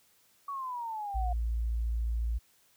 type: exponential sweep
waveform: sine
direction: down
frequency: 1139 to 708 Hz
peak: -34 dBFS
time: 0.48-1.33 s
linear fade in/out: 5 ms
type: tone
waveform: sine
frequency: 57.1 Hz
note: A#1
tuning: 35 cents flat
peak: -28 dBFS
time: 1.14-2.39 s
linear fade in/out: 20 ms
effects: white hiss -66 dBFS RMS until 2.76 s